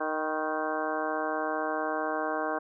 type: harmonic tone with a mistuned harmonic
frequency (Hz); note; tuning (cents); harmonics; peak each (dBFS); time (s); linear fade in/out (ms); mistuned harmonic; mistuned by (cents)
155.56; D#3; 0; 2 / 3 / 4 / 5 / 6 / 7 / 8 / 9 / 10; -36 / -36 / -34 / -35 / -40 / -36 / -42 / -42 / -37; 0-2.59; 10; 6; +68
effects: none